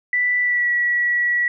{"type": "tone with pitch glide", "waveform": "sine", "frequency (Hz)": [1975.5, 1934.8], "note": ["B6", "B6"], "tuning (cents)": [0, -36], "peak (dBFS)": -16, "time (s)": [0.13, 1.48], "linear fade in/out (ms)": 2, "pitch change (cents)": -36, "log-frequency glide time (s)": [0.41, 0.7], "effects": []}